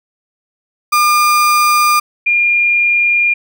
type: tone pair in turn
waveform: 35% pulse / sine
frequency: 1205 / 2410 Hz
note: D6 / D7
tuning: +44 / +44 cents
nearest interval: octave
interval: 1200 cents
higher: second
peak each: -7 / -9 dBFS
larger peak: first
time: 0.92-2 / 2.26-3.34 s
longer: neither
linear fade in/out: 10 ms
effects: none